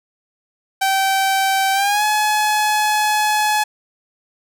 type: tone with pitch glide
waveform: sawtooth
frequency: 774 to 848.9 Hz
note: G5 to G#5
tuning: -22 to +38 cents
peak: -11 dBFS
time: 0.81-3.64 s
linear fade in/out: 10 ms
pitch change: +160 cents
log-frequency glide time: 1.73-2.04 s
effects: none